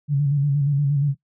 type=tone with vibrato; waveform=sine; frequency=142.5 Hz; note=C#3; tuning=48 cents sharp; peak=-16 dBFS; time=0.08-1.15 s; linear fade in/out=50 ms; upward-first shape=square; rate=8.5 Hz; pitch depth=46 cents each way; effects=noise-tail reverb RT60 0.1 s tail -18 dB re dry